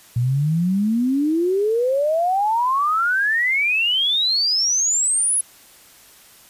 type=exponential sweep; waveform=sine; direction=up; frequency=116.54 to 10700 Hz; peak=-16 dBFS; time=0.16-5.41 s; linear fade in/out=5 ms; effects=white hiss -48 dBFS RMS until 6.49 s + resampled to 32000 Hz